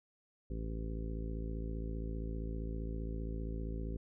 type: harmonic tone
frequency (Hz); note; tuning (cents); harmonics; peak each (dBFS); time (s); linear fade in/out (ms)
55.2; A1; +6; 1 / 2 / 3 / 4 / 5 / 6 / 7 / 8 / 9; -38 / -47 / -46 / -50 / -48 / -58 / -49 / -59 / -54; 0.5-3.97; 5
effects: none